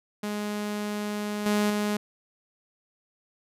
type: tone with level steps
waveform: sawtooth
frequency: 208.3 Hz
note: G#3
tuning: 5 cents sharp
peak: -25 / -18 / -21 dBFS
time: 0.23-1.97 s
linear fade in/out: 5 ms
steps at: 1.46 / 1.7 s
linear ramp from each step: 2 ms
effects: resampled to 32000 Hz